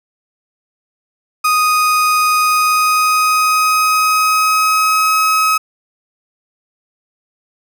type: tone with pitch glide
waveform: 35% pulse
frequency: 1244.5 to 1275.1 Hz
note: D#6 to D#6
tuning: 0 to +42 cents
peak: -9 dBFS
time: 1.44-5.58 s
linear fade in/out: 10 ms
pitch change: +42 cents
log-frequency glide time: 2.38-5.16 s
effects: none